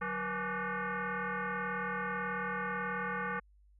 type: tone with frequency modulation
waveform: sine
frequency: 146.83 Hz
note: D3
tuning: in tune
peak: -33 dBFS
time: 0.01-3.4 s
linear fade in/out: 10 ms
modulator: 332 Hz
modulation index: 5.3
effects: added 50 Hz sine -60 dBFS peak until 3.79 s